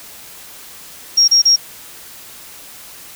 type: tone bursts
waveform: sine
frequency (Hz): 5588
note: F8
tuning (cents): 0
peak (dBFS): -7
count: 3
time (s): 1.17-1.562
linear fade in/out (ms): 10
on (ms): 110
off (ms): 31
effects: white hiss -37 dBFS RMS until 3.15 s